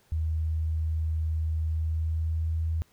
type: tone with pitch glide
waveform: sine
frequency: 79.4 to 80.83 Hz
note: D#2 to E2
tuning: +36 to -33 cents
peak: -25 dBFS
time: 0.12-2.82 s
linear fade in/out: 0 ms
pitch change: +31 cents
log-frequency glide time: 1.63-2.61 s
effects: pink hiss -64 dBFS RMS until 2.92 s